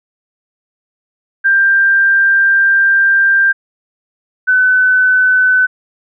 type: tone pair in turn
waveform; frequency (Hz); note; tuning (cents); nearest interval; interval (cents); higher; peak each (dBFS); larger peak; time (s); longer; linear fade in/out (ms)
sine; 1585 / 1509; G6 / F#6; +19 / +34; minor second; 85; first; -7; neither; 1.44-3.53 / 4.47-5.67; first; 20
effects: none

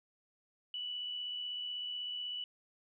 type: tone with amplitude modulation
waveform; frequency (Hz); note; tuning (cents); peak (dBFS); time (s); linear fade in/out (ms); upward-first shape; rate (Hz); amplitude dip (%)
sine; 2960; F#7; 0; -36; 0.74-2.44; 2; sine; 76.1; 30
effects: none

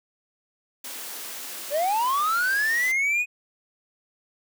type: high-pass noise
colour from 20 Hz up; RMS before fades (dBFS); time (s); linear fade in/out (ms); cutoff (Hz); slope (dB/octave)
white; -36; 0.84-2.92; 5; 230; 24
type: linear sweep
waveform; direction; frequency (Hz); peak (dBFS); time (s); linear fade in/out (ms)
triangle; up; 545 to 2514; -19; 1.7-3.26; 50
effects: none

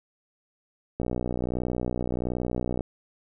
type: click train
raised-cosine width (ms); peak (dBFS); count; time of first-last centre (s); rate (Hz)
2; -15; 112; 1-2.808; 61.4
effects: none

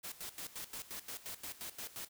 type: noise with tremolo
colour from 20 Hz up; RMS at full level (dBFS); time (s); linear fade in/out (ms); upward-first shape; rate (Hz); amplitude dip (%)
white; -44; 0.03-2.09; 20; square; 5.7; 80
effects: none

